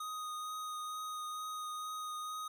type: tone with vibrato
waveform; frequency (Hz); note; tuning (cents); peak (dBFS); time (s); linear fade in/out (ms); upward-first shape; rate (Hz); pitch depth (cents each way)
square; 1244.5; D#6; 0; -40; 0-2.48; 5; triangle; 2.2; 13
effects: none